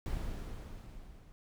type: noise with level ramp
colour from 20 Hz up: brown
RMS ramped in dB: -35 to -55 dBFS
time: 0.06-1.32 s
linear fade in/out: 0 ms
effects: none